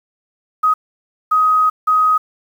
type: tone bursts at uneven times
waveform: sine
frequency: 1258 Hz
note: D#6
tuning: 19 cents sharp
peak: -10 dBFS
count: 3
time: 0.63-0.74 / 1.31-1.7 / 1.87-2.18 s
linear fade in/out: 10 ms
effects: 7-bit